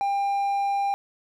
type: tone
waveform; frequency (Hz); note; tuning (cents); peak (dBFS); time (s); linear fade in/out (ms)
triangle; 798; G5; +31; -20; 0.01-0.94; 0
effects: none